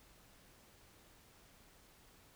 silence, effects pink hiss -64 dBFS RMS until 2.35 s

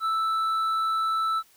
sine tone with hard clipping, 1318.5 Hz, E6, in tune, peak -24 dBFS, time 0-1.43 s, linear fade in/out 50 ms, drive 4 dB, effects white hiss -59 dBFS RMS until 1.56 s

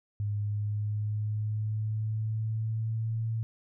sine tone with pitch glide, 103.4 to 112.76 Hz, G#2 to A2, -7 to +43 cents, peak -28 dBFS, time 0.2-3.43 s, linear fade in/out 0 ms, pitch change +150 cents, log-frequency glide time 0.36-3.24 s, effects none

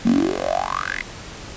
10% pulse tone with high-pass filter sweep, 46 Hz, F#1, 9 cents flat, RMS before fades -21 dBFS, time 0.05-1.02 s, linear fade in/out 10 ms, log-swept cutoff 210 to 2100 Hz, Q 9.5, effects pink hiss -36 dBFS RMS until 1.56 s + resampled to 16000 Hz

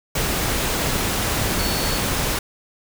sine tone in noise, 4427 Hz, C#8, 3 cents flat, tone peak -29 dBFS, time 1.59-1.98 s, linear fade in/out 5 ms, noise pink, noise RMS -22 dBFS, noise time 0.15-2.39 s, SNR -10 dB, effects none

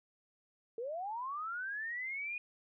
sine linear sweep, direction up, 439.3 to 2476 Hz, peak -37 dBFS, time 0.78-2.38 s, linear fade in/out 2 ms, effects none

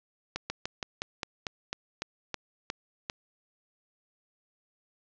slowing click train, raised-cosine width 0.2 ms, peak -15 dBFS, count 12, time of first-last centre 0.36-3.099 s, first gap 140 ms, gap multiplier 1.11, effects resampled to 16000 Hz + 8-bit

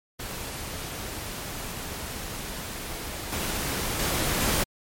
pink noise with level steps, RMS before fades -35 / -29 / -26 / -24 dBFS, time 0.19-4.64 s, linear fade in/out 10 ms, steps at 3.32 / 3.99 / 4.4 s, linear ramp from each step 5 ms, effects MP3 64 kbps

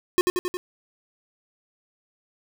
square tone with echo, 360.9 Hz, F#4, 43 cents flat, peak -16 dBFS, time 0.18-0.21 s, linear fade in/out 0 ms, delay 90 ms, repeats 4, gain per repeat -3 dB, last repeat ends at 0.57 s, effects none

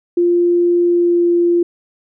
sine tone with pitch glide, 348.4 to 345.8 Hz, F4 to F4, -4 to -17 cents, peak -10 dBFS, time 0.17-1.63 s, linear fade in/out 5 ms, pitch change -13 cents, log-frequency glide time 0.84-1.29 s, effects none

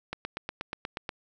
click train, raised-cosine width 0.3 ms, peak -17 dBFS, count 9, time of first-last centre 0.13-1.092 s, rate 8.32 Hz, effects none

